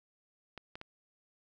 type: clicks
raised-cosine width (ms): 0.3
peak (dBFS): -28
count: 3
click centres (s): 0.577 / 0.755 / 0.814
effects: none